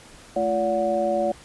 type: tone cluster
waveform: sine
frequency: 219.1 / 343.1 / 572 / 731 Hz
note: A3 / F4 / D5 / F#5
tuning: -7 / -31 / -46 / -21 cents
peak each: -30 / -29 / -22 / -26 dBFS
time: 0.36-1.32 s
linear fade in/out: 5 ms
effects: pink hiss -47 dBFS RMS until 1.44 s + resampled to 24000 Hz